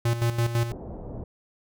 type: tone with tremolo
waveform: square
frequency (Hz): 117.4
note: A#2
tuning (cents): +13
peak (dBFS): -21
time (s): 0.05-0.72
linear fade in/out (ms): 5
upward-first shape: square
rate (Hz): 6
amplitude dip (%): 65
type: low-pass noise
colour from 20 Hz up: pink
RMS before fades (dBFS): -37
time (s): 0.7-1.24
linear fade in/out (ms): 5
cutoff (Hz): 710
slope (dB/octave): 24
effects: none